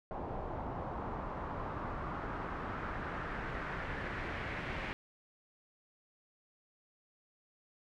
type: noise with low-pass filter sweep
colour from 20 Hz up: pink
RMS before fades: -40 dBFS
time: 0.11-4.93 s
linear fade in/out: 0 ms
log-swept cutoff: 820 to 2200 Hz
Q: 2
effects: none